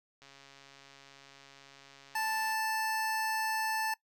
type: click train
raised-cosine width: 0.2 ms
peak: -37 dBFS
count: 319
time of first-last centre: 0.22-2.524 s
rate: 138 Hz
type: tone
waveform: 25% pulse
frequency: 880 Hz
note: A5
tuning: in tune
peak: -27 dBFS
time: 2.15-3.94 s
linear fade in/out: 5 ms
effects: noise-tail reverb RT60 0.1 s tail -20 dB re dry